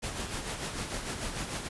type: noise with tremolo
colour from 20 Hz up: pink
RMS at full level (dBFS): -34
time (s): 0.02-1.69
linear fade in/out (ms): 20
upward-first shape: sine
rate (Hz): 6.7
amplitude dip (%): 50
effects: resampled to 24000 Hz